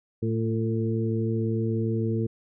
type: harmonic tone with a mistuned harmonic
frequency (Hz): 112.1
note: A2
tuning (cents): +33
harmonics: 1 / 2 / 3 / 4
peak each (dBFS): -26 / -29 / -31 / -32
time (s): 0.22-2.27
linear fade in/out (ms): 10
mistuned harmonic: 3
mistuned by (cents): +28
effects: none